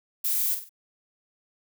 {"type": "noise with echo", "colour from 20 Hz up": "violet", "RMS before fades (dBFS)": -26, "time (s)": [0.24, 0.55], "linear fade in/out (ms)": 10, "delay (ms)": 48, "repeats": 3, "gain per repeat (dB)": -8, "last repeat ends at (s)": 0.694, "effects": []}